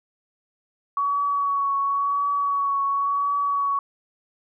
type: tone with vibrato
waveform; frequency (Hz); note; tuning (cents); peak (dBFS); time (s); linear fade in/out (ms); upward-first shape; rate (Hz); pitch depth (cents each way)
sine; 1125; C#6; +25; -20; 0.97-3.79; 2; triangle; 0.94; 24
effects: none